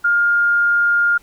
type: tone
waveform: sine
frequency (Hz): 1411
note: F6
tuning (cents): +17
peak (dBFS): -12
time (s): 0.04-1.18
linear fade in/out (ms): 10
effects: pink hiss -52 dBFS RMS until 1.22 s